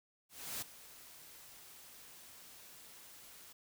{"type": "noise with ADSR envelope", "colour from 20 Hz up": "white", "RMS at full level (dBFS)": -40, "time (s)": [0.29, 3.53], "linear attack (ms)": 330, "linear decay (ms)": 8, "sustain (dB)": -16, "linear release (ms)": 9, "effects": []}